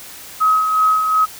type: tone with tremolo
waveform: sine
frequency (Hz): 1272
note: D#6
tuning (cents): +38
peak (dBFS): -10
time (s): 0.4-1.26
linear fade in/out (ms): 20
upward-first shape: sine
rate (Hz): 2.7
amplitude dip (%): 45
effects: white hiss -36 dBFS RMS until 1.39 s